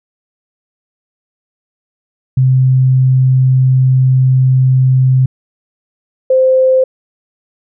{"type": "tone pair in turn", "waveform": "sine", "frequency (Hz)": [130, 520], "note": ["C3", "C5"], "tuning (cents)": [-11, -11], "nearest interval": "2 octaves", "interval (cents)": 2400, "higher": "second", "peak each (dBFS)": -6, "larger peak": "neither", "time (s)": [[2.37, 5.26], [6.3, 6.84]], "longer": "first", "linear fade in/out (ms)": 5, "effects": []}